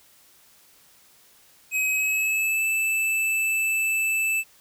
square tone with pitch glide, 2538 to 2635 Hz, D#7 to E7, +34 to -1 cents, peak -22 dBFS, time 1.71-4.44 s, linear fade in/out 50 ms, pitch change +65 cents, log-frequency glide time 1.89-2.64 s, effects white hiss -56 dBFS RMS until 4.6 s

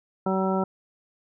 harmonic tone, 190 Hz, F#3, 46 cents sharp, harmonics 1 / 2 / 3 / 4 / 5 / 7, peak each -25 / -28 / -30 / -31 / -32 / -33 dBFS, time 0.26-0.64 s, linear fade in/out 5 ms, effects none

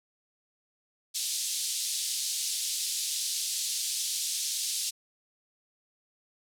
pink band-pass noise, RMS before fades -32 dBFS, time 1.14-4.91 s, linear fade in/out 20 ms, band 3800 to 11000 Hz, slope 24 dB/octave, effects none

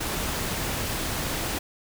pink noise, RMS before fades -29 dBFS, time 0-1.59 s, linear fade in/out 10 ms, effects none

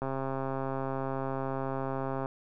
click train, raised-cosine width 1 ms, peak -20 dBFS, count 301, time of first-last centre 0.02-2.259 s, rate 134 Hz, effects none

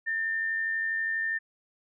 sine tone with amplitude modulation, 1800 Hz, A6, 39 cents sharp, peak -25 dBFS, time 0.06-1.39 s, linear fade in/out 20 ms, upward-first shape sine, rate 92.3 Hz, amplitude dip 35%, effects none

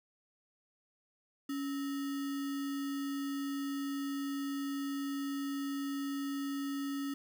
sine tone with sample-and-hold, 278.8 Hz, C#4, 10 cents sharp, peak -34 dBFS, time 1.49-7.14 s, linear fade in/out 5 ms, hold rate 1575 Hz, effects none

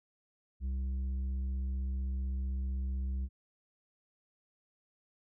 sine tone with tanh clipping, 65.41 Hz, C2, in tune, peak -33 dBFS, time 0.6-3.29 s, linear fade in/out 50 ms, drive 6 dB, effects none

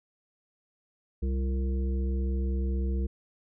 harmonic tone with a mistuned harmonic, 65.41 Hz, C2, in tune, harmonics 1 / 3 / 5 / 7, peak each -26 / -36 / -40 / -43 dBFS, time 1.22-3.07 s, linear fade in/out 10 ms, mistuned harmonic 5, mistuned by +76 cents, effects none

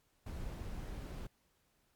brown noise, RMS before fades -43 dBFS, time 0.26-1.27 s, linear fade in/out 5 ms, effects pink hiss -75 dBFS RMS until 1.95 s + MP3 96 kbps

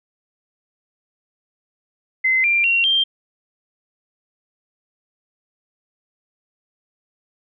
sine tone with pitch steps, 2057 / 2377 / 2746 / 3172 Hz, C7 / D7 / F7 / G7, -30 / +20 / -30 / +20 cents, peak -14 dBFS, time 2.24-3.04 s, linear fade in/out 10 ms, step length 200 ms, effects none

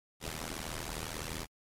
pink noise with amplitude modulation, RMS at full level -35 dBFS, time 0.2-1.47 s, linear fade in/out 50 ms, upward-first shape sine, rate 79.8 Hz, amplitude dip 100%, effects low-pass 12000 Hz 12 dB/octave + MP3 96 kbps

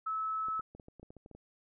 sine tone, 1300 Hz, E6, 24 cents flat, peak -32 dBFS, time 0.06-0.61 s, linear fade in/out 10 ms
clicks, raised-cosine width 2 ms, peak -38 dBFS, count 12, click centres 0.485 / 0.595 / 0.75 / 0.798 / 0.884 / 0.997 / 1.03 / 1.105 / 1.167 / 1.261 / 1.313 / 1.35 s
effects none

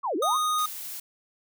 sine linear two-way sweep, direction down then up, 1183 to 283.1 to 1183 Hz, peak -25 dBFS, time 0.03-0.38 s, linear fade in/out 20 ms, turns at 0.16 s
square tone, 1239 Hz, D#6, 8 cents flat, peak -24 dBFS, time 0.22-0.66 s, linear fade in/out 5 ms
blue noise, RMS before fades -37 dBFS, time 0.58-1 s, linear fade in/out 5 ms
effects none

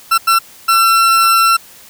40% pulse tone bursts at uneven times, 1349 Hz, E6, 40 cents sharp, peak -7 dBFS, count 3, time 0.11-0.18 / 0.27-0.39 / 0.68-1.57 s, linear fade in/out 10 ms, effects white hiss -40 dBFS RMS until 1.89 s

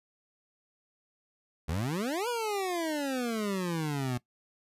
25% pulse exponential two-way sweep, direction up then down, 73.1 to 493.9 to 120.5 Hz, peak -26 dBFS, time 1.68-4.18 s, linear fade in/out 10 ms, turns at 2.28 s, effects noise-tail reverb RT60 0.1 s tail -19 dB re dry + resampled to 32000 Hz

